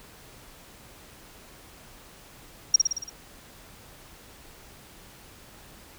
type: tone with echo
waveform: sine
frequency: 5620 Hz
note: F8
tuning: 10 cents sharp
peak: -11 dBFS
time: 2.74-2.76 s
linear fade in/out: 5 ms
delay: 56 ms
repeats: 6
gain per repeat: -4 dB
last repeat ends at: 3.096 s
effects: pink hiss -50 dBFS RMS until 5.98 s